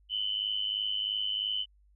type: tone pair together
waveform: sine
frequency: 2960 / 3063 Hz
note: F#7 / G7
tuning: 0 / -41 cents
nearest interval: minor second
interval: 59 cents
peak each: -32 / -32 dBFS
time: 0.09-1.66 s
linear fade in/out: 50 ms
effects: added 50 Hz sine -60 dBFS peak until 1.95 s